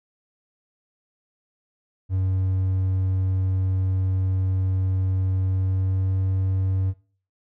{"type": "tone with pitch glide", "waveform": "triangle", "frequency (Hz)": [94.2, 94.96], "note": ["F#2", "F#2"], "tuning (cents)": [32, 45], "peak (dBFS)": -18, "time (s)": [2.09, 6.94], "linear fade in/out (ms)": 50, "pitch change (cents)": 13, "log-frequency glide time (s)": [5.41, 6.19], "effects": ["noise-tail reverb RT60 0.4 s tail -18 dB re dry"]}